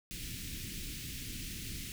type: band-stop noise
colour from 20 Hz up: pink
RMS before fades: -42 dBFS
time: 0.11-1.92 s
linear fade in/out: 0 ms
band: 290 to 2200 Hz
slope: 24 dB/octave
effects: none